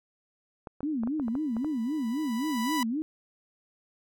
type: clicks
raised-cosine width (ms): 1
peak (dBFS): -25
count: 9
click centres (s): 0.672 / 0.806 / 1.035 / 1.074 / 1.198 / 1.282 / 1.353 / 1.567 / 1.646
type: tone with vibrato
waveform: sine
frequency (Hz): 264.3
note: C4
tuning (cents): +18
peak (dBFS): -27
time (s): 0.83-3.02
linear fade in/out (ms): 0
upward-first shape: sine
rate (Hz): 3.8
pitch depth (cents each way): 300
type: tone with exponential growth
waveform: sawtooth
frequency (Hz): 987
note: B5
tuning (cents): -1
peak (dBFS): -23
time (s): 1.22-2.83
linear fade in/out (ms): 2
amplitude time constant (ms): 350
effects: none